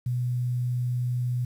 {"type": "tone with quantisation", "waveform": "sine", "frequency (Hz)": 123.47, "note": "B2", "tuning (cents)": 0, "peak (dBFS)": -24, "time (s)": [0.06, 1.45], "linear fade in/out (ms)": 5, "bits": 9, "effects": []}